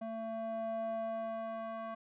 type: tone with band-pass filter sweep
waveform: square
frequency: 224.2 Hz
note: A3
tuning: 33 cents sharp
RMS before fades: -39 dBFS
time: 0.01-1.95 s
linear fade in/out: 10 ms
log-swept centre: 530 to 910 Hz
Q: 3.5
effects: resampled to 8000 Hz